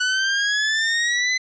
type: exponential sweep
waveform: sawtooth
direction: up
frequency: 1480 to 2040 Hz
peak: -15 dBFS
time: 0-1.38 s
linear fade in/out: 10 ms
effects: resampled to 16000 Hz